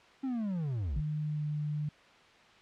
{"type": "linear sweep", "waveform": "triangle", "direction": "down", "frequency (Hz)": [273.9, 43.65], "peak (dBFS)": -29, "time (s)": [0.23, 1.01], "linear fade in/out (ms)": 10}
{"type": "tone with pitch glide", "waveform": "sine", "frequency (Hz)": [151.8, 149.62], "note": ["D#3", "D3"], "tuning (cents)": [-42, 33], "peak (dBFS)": -31, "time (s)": [0.96, 1.89], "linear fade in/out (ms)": 5, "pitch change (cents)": -25, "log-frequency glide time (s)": [1.23, 1.47]}
{"effects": ["white hiss -58 dBFS RMS until 2.61 s", "low-pass 3000 Hz 12 dB/octave"]}